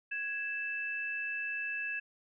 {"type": "tone pair together", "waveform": "sine", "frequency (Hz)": [1661.2, 2637], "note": ["G#6", "E7"], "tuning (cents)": [0, 0], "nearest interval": "minor sixth", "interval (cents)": 800, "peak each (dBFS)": [-37, -36], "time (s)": [0.11, 2], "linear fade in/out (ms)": 10, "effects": []}